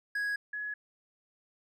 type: tone pair in turn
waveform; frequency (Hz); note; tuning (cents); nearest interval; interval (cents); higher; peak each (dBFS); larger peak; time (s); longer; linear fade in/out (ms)
triangle / sine; 1661.2 / 1687.3; G#6 / G#6; 0 / +27; unison; 27; second; -28 / -34; first; 0.15-0.36 / 0.53-0.74; neither; 5
effects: none